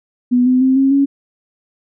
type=tone with pitch steps; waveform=sine; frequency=246.9 / 254.3 / 261.9 / 269.7 / 277.8 Hz; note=B3 / C4 / C4 / C#4 / C#4; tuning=0 / -49 / +2 / -47 / +4 cents; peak=-9 dBFS; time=0.31-1.06 s; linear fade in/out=20 ms; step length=150 ms; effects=none